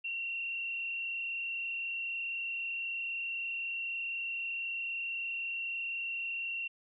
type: tone with frequency modulation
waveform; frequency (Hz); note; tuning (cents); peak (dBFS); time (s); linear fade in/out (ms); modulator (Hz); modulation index
sine; 2735; F7; -37; -34; 0.04-6.68; 10; 33.9; 1.2
effects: none